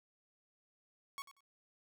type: tone with echo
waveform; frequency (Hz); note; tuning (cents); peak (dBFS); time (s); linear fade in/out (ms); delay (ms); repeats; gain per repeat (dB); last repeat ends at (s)
sawtooth; 1108.7; C#6; 0; -38; 1.18-1.22; 0; 93; 2; -14; 1.406
effects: none

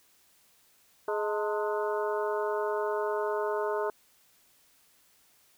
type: harmonic tone with a mistuned harmonic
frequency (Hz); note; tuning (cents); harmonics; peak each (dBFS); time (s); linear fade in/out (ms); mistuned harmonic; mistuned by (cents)
210; G#3; +19; 2 / 3 / 4 / 5 / 6 / 7; -30 / -34 / -36 / -38 / -40 / -41; 1.08-3.9; 2; 4; +110
effects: white hiss -64 dBFS RMS until 5.57 s

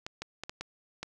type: clicks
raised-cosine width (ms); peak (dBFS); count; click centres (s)
0.2; -20; 6; 0.065 / 0.22 / 0.436 / 0.495 / 0.61 / 1.03
effects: none

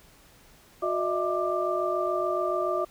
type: tone cluster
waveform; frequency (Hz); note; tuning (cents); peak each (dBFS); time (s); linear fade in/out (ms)
sine; 362.4 / 609 / 656 / 1185; F#4 / D#5 / E5 / D6; -36 / -37 / -9 / +15; -30; 0.82-2.85; 10
effects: pink hiss -56 dBFS RMS until 2.9 s

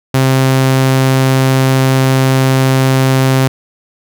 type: tone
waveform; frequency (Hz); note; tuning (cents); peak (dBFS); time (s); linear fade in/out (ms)
sawtooth; 132.2; C3; +18; -4; 0.14-3.48; 5
effects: none

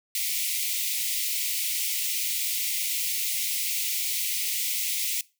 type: high-pass noise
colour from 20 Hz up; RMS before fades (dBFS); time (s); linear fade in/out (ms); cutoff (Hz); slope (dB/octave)
white; -28; 0.15-5.21; 2; 2000; 96
effects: noise-tail reverb RT60 0.3 s tail -22 dB re dry

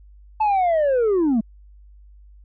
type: linear sweep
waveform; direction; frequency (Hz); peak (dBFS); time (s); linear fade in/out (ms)
sine; down; 880 to 207.7; -13; 0.4-1.41; 10
effects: tanh soft clip ceiling -15 dBFS + added 50 Hz sine -44 dBFS peak until 2.44 s

